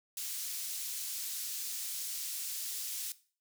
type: high-pass noise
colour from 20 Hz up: pink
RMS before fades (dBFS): -39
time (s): 0.17-3.12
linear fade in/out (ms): 2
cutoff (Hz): 5500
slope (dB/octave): 12
effects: noise-tail reverb RT60 0.4 s tail -17 dB re dry